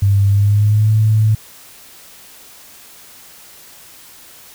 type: tone with pitch glide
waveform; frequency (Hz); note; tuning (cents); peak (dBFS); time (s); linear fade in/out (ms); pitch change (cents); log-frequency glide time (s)
sine; 99.5 to 108.51; G2 to A2; +26 to -24; -9; 0.02-1.35; 5; +150; 0.28-0.92
effects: white hiss -41 dBFS RMS until 4.54 s